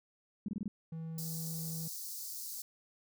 sine tone bursts, 204.2 Hz, G#3, 29 cents flat, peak -33 dBFS, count 5, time 0.46-0.68 s, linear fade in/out 2 ms, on 24 ms, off 25 ms
triangle tone, 162.2 Hz, E3, 28 cents flat, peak -37 dBFS, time 0.92-1.88 s, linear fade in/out 5 ms
white high-pass noise, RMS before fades -43 dBFS, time 1.18-2.62 s, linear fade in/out 2 ms, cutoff 4400 Hz, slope 48 dB/octave
effects none

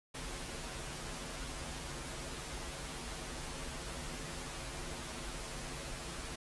pink noise with comb filter, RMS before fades -43 dBFS, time 0.14-6.36 s, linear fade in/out 10 ms, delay 10 ms, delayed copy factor -1, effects resampled to 24000 Hz

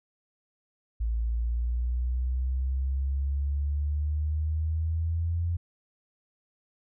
sine exponential sweep, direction up, 55.7 to 86.2 Hz, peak -25 dBFS, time 1-5.57 s, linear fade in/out 10 ms, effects none

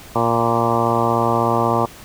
harmonic tone with a mistuned harmonic, 116.54 Hz, A#2, in tune, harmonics 1 / 2 / 3 / 4 / 5 / 6 / 7 / 8 / 9 / 10, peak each -24 / -24 / -24 / -24 / -24 / -24 / -24 / -24 / -24 / -24 dBFS, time 0.15-1.86 s, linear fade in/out 10 ms, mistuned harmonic 9, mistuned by -21 cents, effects pink hiss -40 dBFS RMS until 2.04 s

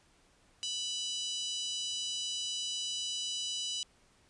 harmonic tone, 988 Hz, B5, in tune, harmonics 3 / 4 / 5 / 6 / 7 / 8 / 9, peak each -37 / -41 / -43 / -43 / -46 / -49 / -49 dBFS, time 0.63-3.83 s, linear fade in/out 0 ms, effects pink hiss -66 dBFS RMS until 4.29 s + resampled to 22050 Hz

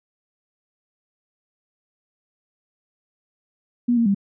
sine tone with pitch steps, 241.4 / 232.2 / 198.4 Hz, B3 / A#3 / G3, -39 / -7 / +21 cents, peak -15 dBFS, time 3.88-4.147 s, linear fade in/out 10 ms, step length 89 ms, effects none

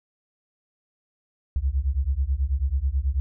sine beating tone pair, 63.4 / 72.6 Hz, B1 / D2, +46 / -19 cents, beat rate 9.2 Hz, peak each -24 dBFS, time 1.56-3.2 s, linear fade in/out 0 ms, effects none

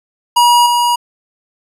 square tone with level steps, 960 Hz, B5, 49 cents flat, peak -7 / -11 dBFS, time 0.36-0.96 s, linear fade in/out 10 ms, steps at 0.66 s, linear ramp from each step 2 ms, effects resampled to 32000 Hz

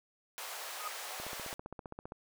pink high-pass noise, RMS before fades -43 dBFS, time 0.38-1.54 s, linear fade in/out 0 ms, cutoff 580 Hz, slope 24 dB/octave
sine tone with exponential growth, 1244.5 Hz, D#6, in tune, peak -34 dBFS, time 0.7-0.88 s, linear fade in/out 5 ms, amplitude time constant 37 ms
click train, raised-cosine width 1 ms, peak -29 dBFS, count 15, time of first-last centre 1.2-2.121 s, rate 15.2 Hz
effects none

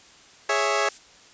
15% pulse chord, C# minor, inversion second, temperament equal, 415.3 / 554.4 / 659.3 Hz, G#4 / C#5 / E5, 0 / 0 / 0 cents, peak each -19 dBFS, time 0.49-0.89 s, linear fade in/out 5 ms
violet noise, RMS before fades -36 dBFS, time 0.49-0.99 s, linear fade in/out 20 ms
effects white hiss -51 dBFS RMS until 1.33 s + resampled to 16000 Hz

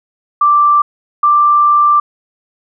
sine tone pair in turn, 1174.7 / 1179.1 Hz, D6 / D6, 0 / +7 cents, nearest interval unison, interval 7 cents, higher second, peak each -6 dBFS, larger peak neither, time 0.41-0.82 / 1.23-2 s, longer second, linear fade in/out 5 ms, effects none

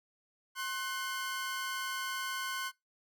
sawtooth tone pair together, 1062.8 / 1503 Hz, C6 / F#6, +27 / +27 cents, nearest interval tritone, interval 600 cents, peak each -34 / -34 dBFS, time 0.55-2.72 s, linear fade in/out 50 ms, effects noise-tail reverb RT60 0.2 s tail -24 dB re dry

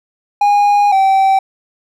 triangle tone pair in turn, 819 / 773.6 Hz, G#5 / G5, -24 / -23 cents, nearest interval minor second, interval 99 cents, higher first, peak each -6 dBFS, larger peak neither, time 0.41-0.92 / 0.92-1.39 s, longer first, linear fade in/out 5 ms, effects none

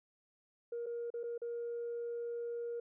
sine tone with dropouts, 471.8 Hz, A#4, 21 cents sharp, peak -36 dBFS, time 0.72-2.8 s, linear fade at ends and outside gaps 5 ms, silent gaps 0.861-0.865 / 1.103-1.139 / 1.233-1.237 / 1.379-1.417 s, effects tanh soft clip ceiling -34 dBFS

